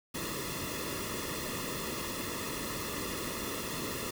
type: noise with comb filter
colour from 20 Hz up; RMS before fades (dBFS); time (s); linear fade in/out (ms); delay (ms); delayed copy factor
pink; -37; 0.14-4.11; 10; 1.3; -0.8
effects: none